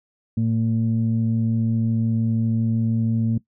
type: tone pair together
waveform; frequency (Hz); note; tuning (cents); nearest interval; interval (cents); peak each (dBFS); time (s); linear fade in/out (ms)
sine; 113.48 / 226.4; A#2 / A3; -46 / +50; octave; 1196; -20; 0.37-3.38; 5
effects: noise-tail reverb RT60 0.1 s tail -19 dB re dry + tanh soft clip ceiling -12 dBFS